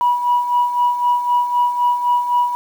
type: tone with tremolo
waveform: sine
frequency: 973 Hz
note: B5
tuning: 26 cents flat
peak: -10 dBFS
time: 0.01-2.55 s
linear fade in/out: 0 ms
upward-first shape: sine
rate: 3.9 Hz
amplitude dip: 65%
effects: tanh soft clip ceiling -8 dBFS + 7-bit